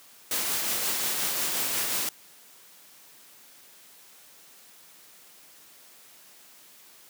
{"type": "noise with tremolo", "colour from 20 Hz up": "white", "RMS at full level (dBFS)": -27, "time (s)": [0.31, 2.09], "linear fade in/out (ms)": 2, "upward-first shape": "triangle", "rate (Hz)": 5.6, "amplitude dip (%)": 30, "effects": ["white hiss -53 dBFS RMS until 7.09 s", "high-pass 150 Hz 12 dB/octave"]}